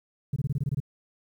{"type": "tone bursts", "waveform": "sine", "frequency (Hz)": 138.59, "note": "C#3", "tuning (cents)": 0, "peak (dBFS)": -22, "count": 9, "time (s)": [0.33, 0.802], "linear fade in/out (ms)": 5, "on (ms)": 32, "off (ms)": 23, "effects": ["tanh soft clip ceiling -21 dBFS", "10-bit"]}